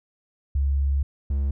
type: tone pair in turn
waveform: sine / triangle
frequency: 69.4 / 69.16 Hz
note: C#2 / C#2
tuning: +3 / -3 cents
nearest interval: unison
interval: 6 cents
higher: first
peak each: -19 dBFS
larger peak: neither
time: 0.55-1.03 / 1.3-1.51 s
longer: first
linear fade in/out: 5 ms
effects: none

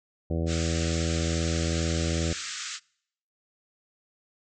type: harmonic tone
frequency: 82.41 Hz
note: E2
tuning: in tune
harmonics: 1 / 2 / 3 / 4 / 5 / 6 / 7 / 8 / 9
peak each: -28 / -31 / -36 / -34 / -39 / -37 / -38 / -48 / -48 dBFS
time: 0.3-2.33 s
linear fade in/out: 5 ms
type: band-pass noise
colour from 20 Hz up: white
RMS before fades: -36 dBFS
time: 0.46-2.8 s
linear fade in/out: 50 ms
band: 1200 to 7800 Hz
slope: 96 dB/octave
effects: noise-tail reverb RT60 0.7 s tail -26 dB re dry

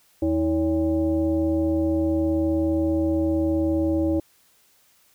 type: tone with frequency modulation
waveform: sine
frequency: 321.9 Hz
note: E4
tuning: 41 cents flat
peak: -19 dBFS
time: 0.22-4.2 s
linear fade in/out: 5 ms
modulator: 241 Hz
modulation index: 0.81
effects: white hiss -60 dBFS RMS until 5.14 s

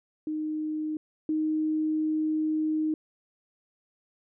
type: tone pair in turn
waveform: sine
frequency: 308.7 / 311 Hz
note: D#4 / D#4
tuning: -14 / -1 cents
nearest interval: unison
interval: 13 cents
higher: second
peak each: -28 / -24 dBFS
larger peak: second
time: 0.27-0.97 / 1.29-2.94 s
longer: second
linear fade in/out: 2 ms
effects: none

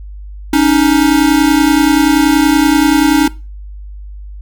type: tone pair together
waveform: square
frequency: 280.6 / 311.1 Hz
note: C#4 / D#4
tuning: +21 / 0 cents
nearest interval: major second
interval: 179 cents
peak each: -11 dBFS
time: 0.53-3.28 s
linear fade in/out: 5 ms
effects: noise-tail reverb RT60 0.3 s tail -20 dB re dry + added 50 Hz sine -26 dBFS peak until 4.41 s

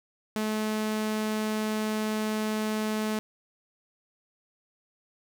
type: tone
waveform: sawtooth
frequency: 215.6 Hz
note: A3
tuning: 35 cents flat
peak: -23 dBFS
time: 0.36-3.19 s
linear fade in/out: 0 ms
effects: none

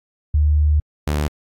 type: tone pair in turn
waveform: sine / sawtooth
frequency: 74.9 / 74.3 Hz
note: D2 / D2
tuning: +35 / +21 cents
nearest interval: unison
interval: 14 cents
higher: first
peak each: -12 / -14 dBFS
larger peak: first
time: 0.34-0.8 / 1.07-1.28 s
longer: first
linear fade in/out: 5 ms
effects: AAC 48 kbps

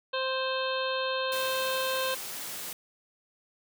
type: harmonic tone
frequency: 523.3 Hz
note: C5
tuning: in tune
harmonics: 1 / 2 / 3 / 5 / 6 / 7 / 8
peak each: -31 / -34 / -36 / -38 / -39 / -39 / -40 dBFS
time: 0.13-2.15 s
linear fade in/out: 10 ms
type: high-pass noise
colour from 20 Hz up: white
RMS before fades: -38 dBFS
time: 1.32-2.73 s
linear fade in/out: 2 ms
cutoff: 120 Hz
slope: 12 dB/octave
effects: none

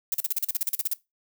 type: noise bursts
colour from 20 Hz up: violet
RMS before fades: -25 dBFS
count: 14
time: 0.12-0.935 s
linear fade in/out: 2 ms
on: 22 ms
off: 39 ms
effects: noise-tail reverb RT60 0.2 s tail -20 dB re dry

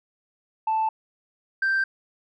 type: tone pair in turn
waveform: sine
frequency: 880 / 1568 Hz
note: A5 / G6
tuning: 0 / 0 cents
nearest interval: minor seventh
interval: 1000 cents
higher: second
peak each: -19 / -18 dBFS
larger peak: second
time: 0.67-0.89 / 1.62-1.84 s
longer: neither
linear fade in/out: 5 ms
effects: tanh soft clip ceiling -18 dBFS

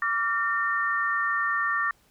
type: tone cluster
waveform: sine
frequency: 1160 / 1388 / 1815 Hz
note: D6 / F6 / A#6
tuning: -22 / -11 / -47 cents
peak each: -27 / -31 / -26 dBFS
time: 0.02-1.91 s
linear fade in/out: 2 ms
effects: pink hiss -63 dBFS RMS until 2.1 s

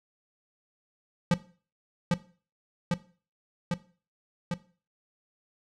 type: tone with echo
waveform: square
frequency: 174.61 Hz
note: F3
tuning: in tune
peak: -20 dBFS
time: 1.31-1.34 s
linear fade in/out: 2 ms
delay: 800 ms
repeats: 4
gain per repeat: -2 dB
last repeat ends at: 4.54 s
effects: noise-tail reverb RT60 0.4 s tail -17 dB re dry + low-pass 7000 Hz 12 dB/octave

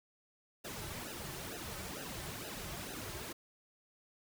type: noise with flanger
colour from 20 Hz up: pink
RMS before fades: -44 dBFS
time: 0.64-3.33 s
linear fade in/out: 10 ms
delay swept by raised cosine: 0.88 to 4.28 ms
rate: 2.2 Hz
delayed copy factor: -0.85
effects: none

